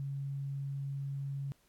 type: tone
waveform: sine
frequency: 138.59 Hz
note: C#3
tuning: in tune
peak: -35 dBFS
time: 0-1.52 s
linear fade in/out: 0 ms
effects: pink hiss -70 dBFS RMS until 1.68 s + AAC 64 kbps